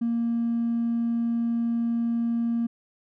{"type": "tone with hard clipping", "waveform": "sine", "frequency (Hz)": 233.1, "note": "A#3", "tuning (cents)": 0, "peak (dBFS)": -23, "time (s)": [0.01, 2.67], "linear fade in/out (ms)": 10, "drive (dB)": 1, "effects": []}